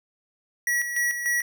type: tone with tremolo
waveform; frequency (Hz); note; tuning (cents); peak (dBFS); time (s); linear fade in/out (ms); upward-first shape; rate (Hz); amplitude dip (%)
square; 1927; B6; -43; -22; 0.67-1.42; 2; square; 3.4; 55
effects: none